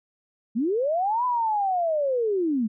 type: linear two-way sweep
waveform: sine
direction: up then down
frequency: 204.6 to 1010 to 204.6 Hz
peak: -21 dBFS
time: 0.55-2.68 s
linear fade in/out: 20 ms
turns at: 1.25 s
effects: none